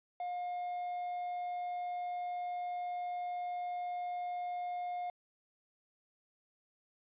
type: tone with quantisation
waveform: triangle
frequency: 713 Hz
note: F5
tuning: 36 cents sharp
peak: -34 dBFS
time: 0.2-5.1 s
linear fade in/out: 2 ms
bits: 9
effects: resampled to 8000 Hz